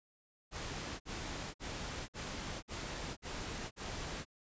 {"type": "noise bursts", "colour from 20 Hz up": "pink", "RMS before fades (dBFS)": -42, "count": 7, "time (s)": [0.51, 4.252], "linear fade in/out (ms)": 50, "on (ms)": 490, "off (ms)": 52, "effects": ["resampled to 16000 Hz"]}